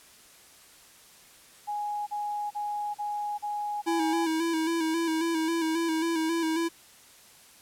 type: tone bursts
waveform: sine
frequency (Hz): 830.6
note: G#5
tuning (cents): 0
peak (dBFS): -29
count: 6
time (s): 1.67-4.26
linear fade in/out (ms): 20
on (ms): 400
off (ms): 38
type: tone with vibrato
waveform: square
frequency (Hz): 326.6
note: E4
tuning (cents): -16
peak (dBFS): -26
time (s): 3.86-6.69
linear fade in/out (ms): 20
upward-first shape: square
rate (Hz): 3.7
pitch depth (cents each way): 39
effects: white hiss -54 dBFS RMS until 7.61 s + low-pass 12000 Hz 12 dB/octave